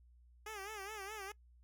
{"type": "tone with vibrato", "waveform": "10% pulse", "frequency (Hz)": 410.8, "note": "G#4", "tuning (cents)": -19, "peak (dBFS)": -36, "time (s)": [0.46, 1.32], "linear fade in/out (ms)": 5, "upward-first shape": "sine", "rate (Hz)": 4.8, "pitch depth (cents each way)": 120, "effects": ["noise-tail reverb RT60 0.1 s tail -22 dB re dry", "added 60 Hz sine -61 dBFS peak until 1.63 s"]}